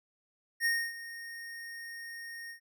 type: tone with ADSR envelope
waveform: square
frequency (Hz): 1852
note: A#6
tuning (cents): -12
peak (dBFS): -26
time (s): 0.6-2.6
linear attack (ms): 54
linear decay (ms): 270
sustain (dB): -16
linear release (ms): 100
effects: none